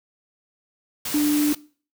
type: tone in noise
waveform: sine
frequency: 296.2 Hz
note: D4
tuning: 15 cents sharp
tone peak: -17 dBFS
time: 1.14-1.53 s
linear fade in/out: 5 ms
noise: white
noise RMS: -29 dBFS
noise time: 1.05-1.55 s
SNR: +9 dB
effects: noise-tail reverb RT60 0.4 s tail -20 dB re dry